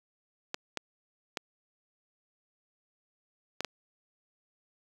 clicks, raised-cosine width 0.2 ms, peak -15 dBFS, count 5, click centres 0.544 / 0.773 / 1.372 / 3.606 / 3.647 s, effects high-pass 150 Hz 12 dB/octave + 7-bit

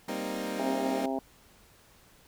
20% pulse chord, C minor seventh, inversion second, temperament equal with one note detuned, 196 / 234.6 / 261.6 / 311.1 Hz, G3 / Bb3 / C4 / Eb4, 0 / +11 / 0 / 0 cents, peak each -33 dBFS, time 0.08-1.06 s, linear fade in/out 5 ms
harmonic tone, 133.4 Hz, C3, 34 cents sharp, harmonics 2 / 3 / 4 / 5 / 6 / 7, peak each -32 / -37 / -39 / -35 / -37 / -44 dBFS, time 0.59-1.19 s, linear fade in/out 2 ms
effects pink hiss -59 dBFS RMS until 2.27 s

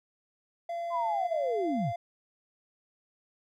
triangle tone with pitch glide, 683 to 690.9 Hz, F5 to F5, -39 to -19 cents, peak -30 dBFS, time 0.69-1.96 s, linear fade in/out 5 ms, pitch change +20 cents, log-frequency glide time 1.42-1.85 s
sine linear sweep, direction down, 1046.5 to 87.9 Hz, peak -28 dBFS, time 0.9-1.93 s, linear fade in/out 50 ms
effects none

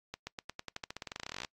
accelerating click train, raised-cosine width 0.2 ms, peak -22 dBFS, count 26, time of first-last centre 0.14-1.448 s, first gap 130 ms, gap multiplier 0.91, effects noise-tail reverb RT60 0.1 s tail -24 dB re dry + AAC 48 kbps

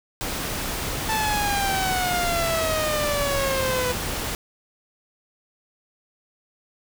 pink noise, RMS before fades -28 dBFS, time 0.21-4.35 s, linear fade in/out 0 ms
sawtooth exponential sweep, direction down, 886 to 493.9 Hz, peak -19 dBFS, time 1.08-3.93 s, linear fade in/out 20 ms
effects none

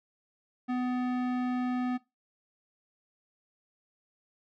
square tone, 250 Hz, B3, 21 cents sharp, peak -29 dBFS, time 0.68-1.98 s, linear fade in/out 20 ms, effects noise-tail reverb RT60 0.2 s tail -18 dB re dry + low-pass 2000 Hz 12 dB/octave

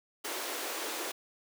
pink high-pass noise, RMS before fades -37 dBFS, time 0.24-1.12 s, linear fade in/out 10 ms, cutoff 300 Hz, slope 48 dB/octave, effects none

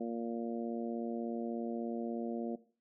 harmonic tone, 116.54 Hz, A#2, in tune, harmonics 2 / 3 / 4 / 5 / 6, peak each -37 / -41 / -43 / -45 / -47 dBFS, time 0-2.56 s, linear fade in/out 10 ms, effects noise-tail reverb RT60 0.4 s tail -17 dB re dry

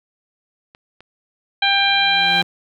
clicks, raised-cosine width 0.3 ms, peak -26 dBFS, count 2, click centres 0.749 / 1.006 s
harmonic tone, 794 Hz, G5, 22 cents sharp, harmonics 1 / 2 / 3 / 4 / 5, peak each -20 / -20 / -20 / -20 / -20 dBFS, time 1.62-2.42 s, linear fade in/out 5 ms
sawtooth tone with exponential growth, 175.2 Hz, F3, 6 cents sharp, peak -20 dBFS, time 1.64-2.43 s, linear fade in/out 5 ms, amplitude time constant 170 ms
effects none

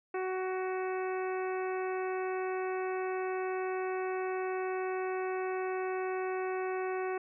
harmonic tone, 373.4 Hz, F#4, 16 cents sharp, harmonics 1 / 2 / 3 / 4 / 5 / 6 / 7, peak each -33 / -39 / -43 / -45 / -47 / -49 / -50 dBFS, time 0.14-7.18 s, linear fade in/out 5 ms, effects none

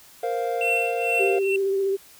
triangle chord, Bb suspended second, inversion none, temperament equal, 466.2 / 523.3 / 698.5 Hz, Bb4 / C5 / F5, 0 / 0 / 0 cents, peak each -25 / -28 / -25 dBFS, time 0.23-1.39 s, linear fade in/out 5 ms
triangle tone with tremolo, 2706 Hz, E7, 45 cents sharp, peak -18 dBFS, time 0.61-1.56 s, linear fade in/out 2 ms, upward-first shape triangle, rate 2.2 Hz, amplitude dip 90%
sine tone with vibrato, 390.4 Hz, G4, 7 cents flat, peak -20 dBFS, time 1.19-1.97 s, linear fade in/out 20 ms, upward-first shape triangle, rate 15 Hz, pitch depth 28 cents each way
effects white hiss -50 dBFS RMS until 2.19 s

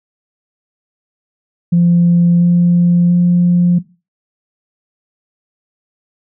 sine tone with pitch steps, 172.7 / 174.2 / 175.72 Hz, F3 / F3 / F3, -19 / -4 / +11 cents, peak -6 dBFS, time 1.72-3.79 s, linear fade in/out 10 ms, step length 690 ms, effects noise-tail reverb RT60 0.3 s tail -18 dB re dry + tanh soft clip ceiling -3 dBFS

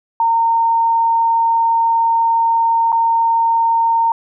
sine tone with dropouts, 917 Hz, A#5, 29 cents flat, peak -11 dBFS, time 0.2-4.12 s, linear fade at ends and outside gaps 2 ms, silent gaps 2.92-2.926 s, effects none

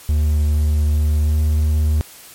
triangle tone with pitch glide, 75.2 to 76.43 Hz, D2 to D#2, +42 to -30 cents, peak -11 dBFS, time 0.09-2.01 s, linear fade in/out 0 ms, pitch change +28 cents, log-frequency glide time 1.19-1.35 s, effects white hiss -41 dBFS RMS until 2.34 s + MP3 64 kbps

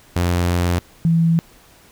sawtooth / sine tone pair in turn, 87.7 / 165.56 Hz, F2 / E3, +8 / +8 cents, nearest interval major seventh, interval 1100 cents, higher second, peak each -12 dBFS, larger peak neither, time 0.16-0.79 / 1.05-1.39 s, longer first, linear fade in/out 0 ms, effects pink hiss -49 dBFS RMS until 1.91 s

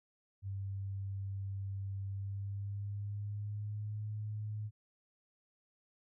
sine tone with pitch glide, 98 to 106.25 Hz, G2 to G#2, 0 to +40 cents, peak -37 dBFS, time 0.42-4.71 s, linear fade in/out 50 ms, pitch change +140 cents, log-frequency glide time 2.07-4.06 s, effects none

